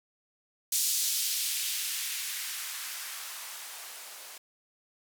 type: noise with band-pass filter sweep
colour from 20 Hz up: violet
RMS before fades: -34 dBFS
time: 0.72-4.38 s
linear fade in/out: 5 ms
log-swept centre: 5100 to 530 Hz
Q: 1
effects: none